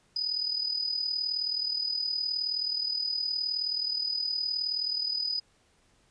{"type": "tone with amplitude modulation", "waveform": "sine", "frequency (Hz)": 4978, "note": "D#8", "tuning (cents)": 0, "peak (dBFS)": -25, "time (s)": [0.16, 5.4], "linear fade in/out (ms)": 5, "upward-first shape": "sine", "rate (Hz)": 39.1, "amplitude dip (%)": 65, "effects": ["pink hiss -66 dBFS RMS until 6.1 s", "resampled to 22050 Hz"]}